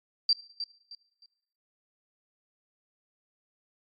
sine tone with echo, 4699 Hz, D8, in tune, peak -19 dBFS, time 0.29-0.33 s, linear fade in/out 2 ms, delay 310 ms, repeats 3, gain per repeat -11 dB, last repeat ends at 1.26 s, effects noise-tail reverb RT60 0.9 s tail -21 dB re dry + MP3 32 kbps

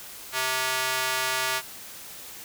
square tone with high-pass filter, 130 Hz, C3, 11 cents flat, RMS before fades -27 dBFS, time 0.32-1.62 s, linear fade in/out 50 ms, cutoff 1200 Hz, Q 0.77, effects white hiss -42 dBFS RMS until 2.44 s

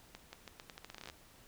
accelerating click train, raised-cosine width 0.2 ms, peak -29 dBFS, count 16, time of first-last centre 0.15-1.099 s, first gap 180 ms, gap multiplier 0.82, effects pink hiss -61 dBFS RMS until 1.47 s

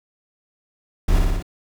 brown noise with echo, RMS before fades -17 dBFS, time 1.08-1.19 s, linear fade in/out 5 ms, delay 59 ms, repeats 4, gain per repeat -2 dB, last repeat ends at 1.426 s, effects none

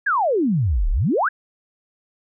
sine exponential two-way sweep, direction down then up, 1731 to 32.01 to 1731 Hz, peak -16 dBFS, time 0.06-1.29 s, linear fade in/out 10 ms, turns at 0.9 s, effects none

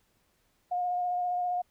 sine tone with vibrato, 716 Hz, F5, 43 cents sharp, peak -27 dBFS, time 0.71-1.62 s, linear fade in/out 10 ms, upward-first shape square, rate 15 Hz, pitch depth 11 cents each way, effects pink hiss -71 dBFS RMS until 1.7 s

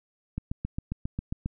click train, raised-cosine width 5 ms, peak -18 dBFS, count 9, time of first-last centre 0.38-1.46 s, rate 7.41 Hz, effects none

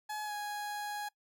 30% pulse tone with pitch glide, 848 to 829.6 Hz, G#5 to G#5, +36 to -2 cents, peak -34 dBFS, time 0.09-1.09 s, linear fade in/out 10 ms, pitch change -38 cents, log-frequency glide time 0.24-0.33 s, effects noise-tail reverb RT60 0.1 s tail -22 dB re dry

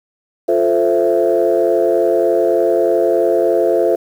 sine chord, F major seventh, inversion none, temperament equal with one note detuned, 349.2 / 440 / 523.3 / 665.4 Hz, F4 / A4 / C5 / E5, 0 / 0 / 0 / +16 cents, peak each -16 dBFS, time 0.48-3.96 s, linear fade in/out 10 ms, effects tanh soft clip ceiling -3 dBFS + 7-bit

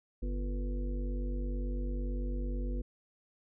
harmonic tone, 49 Hz, G1, in tune, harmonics 1 / 3 / 5 / 7 / 9 / 10, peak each -32 / -49 / -42 / -47 / -55 / -48 dBFS, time 0.22-2.82 s, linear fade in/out 10 ms, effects none

